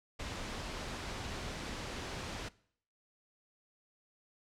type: noise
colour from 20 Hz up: pink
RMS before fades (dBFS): -41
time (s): 0.19-2.49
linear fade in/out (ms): 10
effects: noise-tail reverb RT60 0.6 s tail -21 dB re dry + low-pass 6000 Hz 12 dB/octave